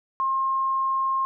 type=tone; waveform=sine; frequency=1067 Hz; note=C6; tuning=34 cents sharp; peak=-21 dBFS; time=0.2-1.25 s; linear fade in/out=0 ms; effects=none